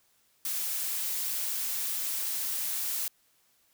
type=noise; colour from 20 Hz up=blue; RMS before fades=-32 dBFS; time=0.45-3.08 s; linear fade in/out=2 ms; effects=white hiss -68 dBFS RMS until 3.73 s